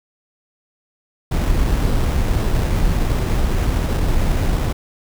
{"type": "noise with sample-and-hold", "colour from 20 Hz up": "brown", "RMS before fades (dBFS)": -17, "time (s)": [1.31, 4.73], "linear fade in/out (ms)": 10, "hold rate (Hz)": 4410, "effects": []}